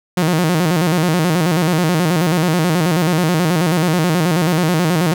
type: tone with vibrato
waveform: sawtooth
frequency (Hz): 167.9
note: E3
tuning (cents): +32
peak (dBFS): -9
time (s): 0.17-5.14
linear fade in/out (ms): 5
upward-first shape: square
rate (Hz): 9.3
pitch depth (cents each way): 120
effects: none